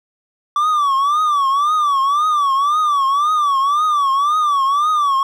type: tone with vibrato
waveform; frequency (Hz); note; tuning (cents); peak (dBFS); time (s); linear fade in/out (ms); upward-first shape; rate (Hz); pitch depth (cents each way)
triangle; 1158; D6; -25; -11; 0.56-5.23; 2; triangle; 1.9; 150
effects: none